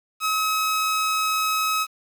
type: tone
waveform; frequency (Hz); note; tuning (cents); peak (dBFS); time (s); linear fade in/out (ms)
sawtooth; 1279; D#6; +47; -17; 0.2-1.87; 50
effects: 8-bit